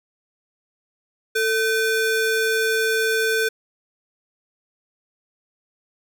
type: ring-modulated tone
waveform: square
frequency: 987.8 Hz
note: B5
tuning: in tune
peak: -16 dBFS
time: 1.35-3.49 s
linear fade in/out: 10 ms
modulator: 543 Hz
effects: none